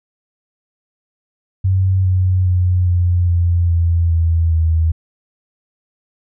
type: tone with pitch steps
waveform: sine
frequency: 94.4 / 92.35 / 90.35 / 88.38 / 86.47 / 84.59 / 82.75 / 80.96 Hz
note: F#2 / F#2 / F#2 / F2 / F2 / E2 / E2 / E2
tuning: +35 / -3 / -41 / +21 / -17 / +45 / +7 / -31 cents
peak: -11 dBFS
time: 1.64-4.92 s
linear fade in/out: 10 ms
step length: 410 ms
effects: none